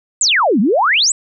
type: exponential two-way sweep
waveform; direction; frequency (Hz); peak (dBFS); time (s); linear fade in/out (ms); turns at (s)
sine; down then up; 8170 to 185 to 8170; -10; 0.21-1.12; 2; 0.6
effects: none